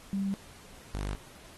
sine / sawtooth tone pair in turn, 196 / 49.71 Hz, G3 / G1, 0 / +25 cents, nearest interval 2 octaves, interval 2375 cents, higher first, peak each -28 dBFS, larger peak neither, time 0.13-0.34 / 0.94-1.15 s, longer neither, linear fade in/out 0 ms, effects pink hiss -53 dBFS RMS until 1.57 s + AAC 32 kbps

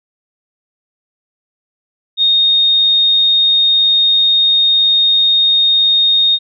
sine tone, 3701 Hz, A#7, 13 cents flat, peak -8 dBFS, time 2.17-6.39 s, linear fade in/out 50 ms, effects none

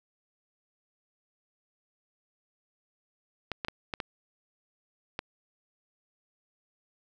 clicks, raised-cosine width 0.3 ms, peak -16 dBFS, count 6, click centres 3.517 / 3.648 / 3.684 / 3.938 / 4.002 / 5.191 s, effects none

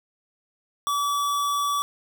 square tone, 1148 Hz, D6, 40 cents flat, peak -23 dBFS, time 0.87-1.82 s, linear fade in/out 0 ms, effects none

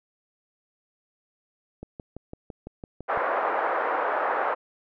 click train, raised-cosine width 2 ms, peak -24 dBFS, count 9, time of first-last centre 1.83-3.175 s, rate 5.95 Hz
pink band-pass noise, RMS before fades -26 dBFS, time 3.08-4.55 s, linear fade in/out 20 ms, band 510 to 1500 Hz, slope 24 dB/octave
effects none

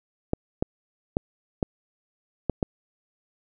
clicks, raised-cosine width 2 ms, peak -9 dBFS, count 6, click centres 0.334 / 0.625 / 1.169 / 1.628 / 2.497 / 2.628 s, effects none

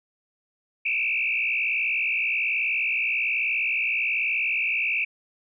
sine tone with frequency modulation, 2489 Hz, D#7, in tune, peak -22 dBFS, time 0.85-5.05 s, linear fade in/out 10 ms, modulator 61.2 Hz, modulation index 3.4, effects none

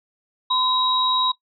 sine tone pair together, 1020 / 3830 Hz, C6 / A#7, -44 / +46 cents, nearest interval octave + major seventh, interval 2290 cents, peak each -21 / -20 dBFS, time 0.5-1.32 s, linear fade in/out 10 ms, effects noise-tail reverb RT60 0.1 s tail -17 dB re dry

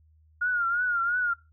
sine tone with vibrato, 1425 Hz, F6, 34 cents sharp, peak -23 dBFS, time 0.41-1.34 s, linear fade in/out 10 ms, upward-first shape triangle, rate 2.9 Hz, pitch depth 93 cents each way, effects noise-tail reverb RT60 0.3 s tail -24 dB re dry + added 78 Hz sine -57 dBFS peak until 1.52 s

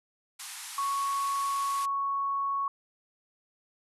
white band-pass noise, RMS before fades -42 dBFS, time 0.39-1.86 s, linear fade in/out 10 ms, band 770 to 12000 Hz, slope 96 dB/octave
sine tone, 1108.7 Hz, C#6, in tune, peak -27 dBFS, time 0.78-2.68 s, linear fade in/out 2 ms
effects none

